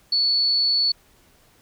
sine tone, 4435 Hz, C#8, in tune, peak -17 dBFS, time 0.12-0.92 s, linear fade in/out 5 ms, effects pink hiss -57 dBFS RMS until 1.61 s

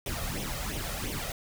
pink noise with flanger, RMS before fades -34 dBFS, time 0.06-1.32 s, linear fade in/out 2 ms, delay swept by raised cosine 0.32 to 1.62 ms, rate 2.9 Hz, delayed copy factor +0.65, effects none

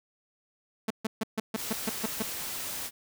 sawtooth tone bursts, 220 Hz, A3, in tune, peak -23 dBFS, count 9, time 0.88-2.225 s, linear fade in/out 5 ms, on 25 ms, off 140 ms
white noise, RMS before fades -36 dBFS, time 1.55-2.91 s, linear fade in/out 50 ms
effects none

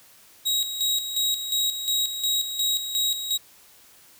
sawtooth tone with tremolo, 3817 Hz, A#7, 40 cents sharp, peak -18 dBFS, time 0.45-3.38 s, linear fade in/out 20 ms, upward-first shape square, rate 2.8 Hz, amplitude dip 60%, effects white hiss -53 dBFS RMS until 4.19 s

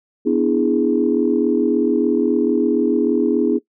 sine chord, E dominant seventh, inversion second, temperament equal with one note detuned, 246.9 / 293.7 / 330.6 / 415.3 Hz, B3 / D4 / E4 / G#4, 0 / 0 / +5 / 0 cents, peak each -19 dBFS, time 0.25-3.59 s, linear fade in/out 20 ms, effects noise-tail reverb RT60 0.1 s tail -19 dB re dry + tanh soft clip ceiling -3 dBFS

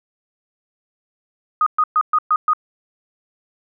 sine tone bursts, 1244 Hz, D#6, 1 cent flat, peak -12 dBFS, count 6, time 1.61-2.534 s, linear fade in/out 2 ms, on 54 ms, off 120 ms, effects none

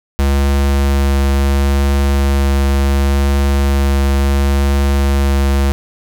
square tone with vibrato, 69.3 Hz, C#2, in tune, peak -11 dBFS, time 0.19-5.72 s, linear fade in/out 0 ms, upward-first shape triangle, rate 0.71 Hz, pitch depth 10 cents each way, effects none

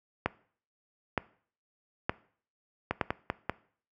two click trains, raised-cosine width 0.5 ms, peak -13 / -11 dBFS, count 4 / 4, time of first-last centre 2.91-3.496 / 0.26-3.012 s, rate 5.12 / 1.09 Hz, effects noise-tail reverb RT60 0.5 s tail -20 dB re dry + high-pass 60 Hz 12 dB/octave

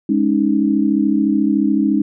sine chord, Ab suspended fourth, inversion none, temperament equal, 207.7 / 277.2 / 311.1 Hz, Ab3 / Db4 / Eb4, 0 / 0 / 0 cents, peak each -17 dBFS, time 0.09-2.02 s, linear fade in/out 5 ms, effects none

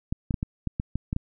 clicks, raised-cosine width 5 ms, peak -14 dBFS, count 9, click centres 0.125 / 0.308 / 0.342 / 0.429 / 0.673 / 0.799 / 0.956 / 1.129 / 1.164 s, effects none

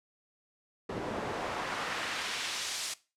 pink noise with band-pass filter sweep, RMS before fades -36 dBFS, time 0.89-2.94 s, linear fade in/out 5 ms, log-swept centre 360 to 6800 Hz, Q 0.79, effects noise-tail reverb RT60 0.3 s tail -19 dB re dry + low-pass 11000 Hz 12 dB/octave

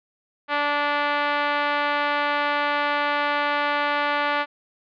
5% pulse tone with band-pass filter, 291.1 Hz, D4, 15 cents flat, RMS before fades -23 dBFS, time 0.48-4.46 s, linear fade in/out 50 ms, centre 960 Hz, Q 0.87, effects resampled to 11025 Hz

